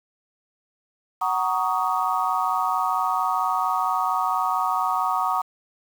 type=chord; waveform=sine; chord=D# minor seventh; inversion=first; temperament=just; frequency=746.7 / 933.4 / 1120.1 / 1244.5 Hz; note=F#5 / A#5 / C#6 / D#6; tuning=+16 / +2 / +18 / 0 cents; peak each=-26 dBFS; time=1.21-5.42 s; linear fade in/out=10 ms; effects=7-bit